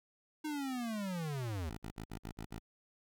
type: linear sweep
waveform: square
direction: down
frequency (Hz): 311.1 to 73.3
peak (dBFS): -37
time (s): 0.44-1.7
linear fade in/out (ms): 10
type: tone bursts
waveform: 10% pulse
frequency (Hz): 54.9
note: A1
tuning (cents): -3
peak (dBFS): -34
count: 7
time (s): 1.69-2.597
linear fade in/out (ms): 20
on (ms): 91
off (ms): 45
effects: none